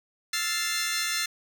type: chord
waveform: 15% pulse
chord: F major seventh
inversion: third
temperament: equal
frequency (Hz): 1318.5 / 1396.9 / 1760 / 2093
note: E6 / F6 / A6 / C7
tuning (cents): 0 / 0 / 0 / 0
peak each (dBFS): -29 / -29 / -24 / -24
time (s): 0.33-1.26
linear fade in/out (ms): 5
effects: none